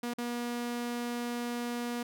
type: tone with dropouts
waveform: sawtooth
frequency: 240 Hz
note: B3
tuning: 49 cents flat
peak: -29 dBFS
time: 0.03-2.03 s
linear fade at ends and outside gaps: 5 ms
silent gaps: 0.137-0.182 s
effects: none